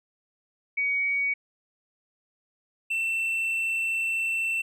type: tone pair in turn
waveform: sine / triangle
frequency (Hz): 2251 / 2684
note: C#7 / E7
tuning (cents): +26 / +31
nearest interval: minor third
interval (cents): 305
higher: second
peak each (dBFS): -23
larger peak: neither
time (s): 0.77-1.34 / 2.9-4.62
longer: second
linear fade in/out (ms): 10
effects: none